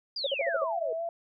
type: exponential sweep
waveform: sine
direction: down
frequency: 4978 to 450 Hz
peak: -31 dBFS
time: 0.16-0.93 s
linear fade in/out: 5 ms
type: tone bursts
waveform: sine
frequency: 552 Hz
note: C#5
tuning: 7 cents flat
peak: -25 dBFS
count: 6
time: 0.24-0.642 s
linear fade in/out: 5 ms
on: 27 ms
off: 48 ms
type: tone with vibrato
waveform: sine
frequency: 661 Hz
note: E5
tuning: 5 cents sharp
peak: -30 dBFS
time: 0.41-1.09 s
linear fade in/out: 2 ms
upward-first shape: sine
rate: 3.5 Hz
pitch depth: 41 cents each way
effects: none